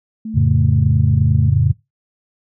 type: tone with pitch glide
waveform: sine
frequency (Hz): 220 to 215.2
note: A3 to A3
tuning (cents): 0 to -38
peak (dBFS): -23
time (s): 0.25-1.49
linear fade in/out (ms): 5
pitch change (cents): -38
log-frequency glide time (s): 0.6-0.87
type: chord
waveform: sine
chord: F augmented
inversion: none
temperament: equal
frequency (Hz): 87.31 / 110 / 138.59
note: F2 / A2 / C#3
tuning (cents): 0 / 0 / 0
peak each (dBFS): -16 / -15 / -14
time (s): 0.34-1.73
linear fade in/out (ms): 20
effects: noise-tail reverb RT60 0.2 s tail -21 dB re dry + tanh soft clip ceiling 0 dBFS